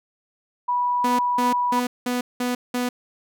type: tone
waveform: sine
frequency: 979 Hz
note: B5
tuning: 15 cents flat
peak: -19 dBFS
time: 0.68-1.8 s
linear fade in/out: 10 ms
type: tone bursts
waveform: sawtooth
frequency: 246.9 Hz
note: B3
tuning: in tune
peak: -18 dBFS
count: 6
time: 1.04-2.89 s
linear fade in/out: 5 ms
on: 150 ms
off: 190 ms
effects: none